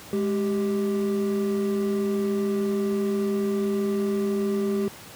triangle tone pair together, 207.7 / 392.1 Hz, G#3 / G4, 0 / 0 cents, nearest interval major seventh, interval 1100 cents, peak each -23 dBFS, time 0.13-4.88 s, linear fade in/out 0 ms, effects pink hiss -43 dBFS RMS until 5.15 s + high-pass 100 Hz 12 dB/octave

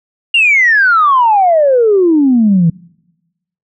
sine exponential sweep, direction down, 2846 to 159.2 Hz, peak -5 dBFS, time 0.34-2.7 s, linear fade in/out 5 ms, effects noise-tail reverb RT60 1.0 s tail -26 dB re dry + tanh soft clip ceiling -1 dBFS

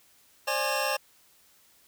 25% pulse tone cluster, 534 / 597 / 831 / 2728 Hz, C5 / D5 / G#5 / F7, +35 / +28 / +1 / -41 cents, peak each -28 dBFS, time 0.47-0.97 s, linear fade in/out 10 ms, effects white hiss -61 dBFS RMS until 1.87 s

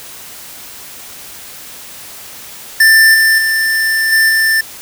square tone with level steps, 1779 Hz, A6, 19 cents sharp, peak -5 / -8 / -12 / -8 / -10 dBFS, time 2.8-4.61 s, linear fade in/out 5 ms, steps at 3.14 / 3.38 / 4.12 / 4.29 s, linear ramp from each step 5 ms, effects white hiss -32 dBFS RMS until 4.81 s

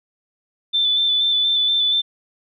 sine tone with vibrato, 3520 Hz, A7, in tune, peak -15 dBFS, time 0.73-2.02 s, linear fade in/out 20 ms, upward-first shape square, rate 4.2 Hz, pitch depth 18 cents each way, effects none

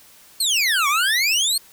25% pulse exponential two-way sweep, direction down then up, 4428 to 1100 to 4428 Hz, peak -13 dBFS, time 0.4-1.58 s, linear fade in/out 5 ms, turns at 0.88 s, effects white hiss -49 dBFS RMS until 1.72 s

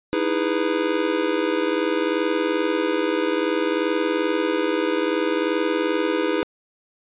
square chord, E major seventh, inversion third, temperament just, 309 / 329.6 / 412 / 494.4 Hz, D#4 / E4 / G#4 / B4, -12 / 0 / -14 / +2 cents, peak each -27 / -26 / -26 / -26 dBFS, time 0.13-6.43 s, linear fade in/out 0 ms, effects resampled to 8000 Hz

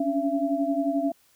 sine tone cluster, 275.6 / 286.9 / 673 Hz, C#4 / D4 / E5, -10 / -40 / +36 cents, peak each -27 dBFS, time 0-1.12 s, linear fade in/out 5 ms, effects white hiss -62 dBFS RMS until 1.35 s

